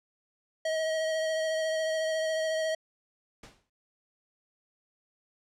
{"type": "tone with vibrato", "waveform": "square", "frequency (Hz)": 636, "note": "D#5", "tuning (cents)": 38, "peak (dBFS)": -28, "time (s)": [0.65, 2.75], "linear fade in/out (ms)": 5, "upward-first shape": "sine", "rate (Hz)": 14, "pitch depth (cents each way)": 17}
{"type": "noise with exponential decay", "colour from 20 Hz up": "pink", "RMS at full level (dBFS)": -45, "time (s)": [3.43, 3.7], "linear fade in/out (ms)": 5, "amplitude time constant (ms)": 57}
{"effects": ["low-pass 7000 Hz 12 dB/octave"]}